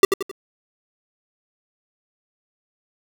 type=tone with echo; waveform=square; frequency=390 Hz; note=G4; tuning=9 cents flat; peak=-7 dBFS; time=0.03-0.05 s; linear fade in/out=2 ms; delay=88 ms; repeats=3; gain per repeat=-8 dB; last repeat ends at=0.314 s; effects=8-bit